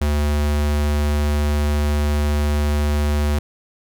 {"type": "tone", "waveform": "square", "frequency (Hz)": 73.8, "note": "D2", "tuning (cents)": 9, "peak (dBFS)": -17, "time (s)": [0.01, 3.39], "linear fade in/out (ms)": 5, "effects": []}